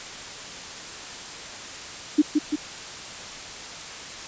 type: tone with echo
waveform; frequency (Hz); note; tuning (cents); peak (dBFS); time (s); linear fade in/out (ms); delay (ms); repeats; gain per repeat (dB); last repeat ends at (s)
sine; 300.3; D4; +39; -12; 2.18-2.22; 10; 170; 2; -4; 2.56
effects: white hiss -37 dBFS RMS until 4.27 s + resampled to 16000 Hz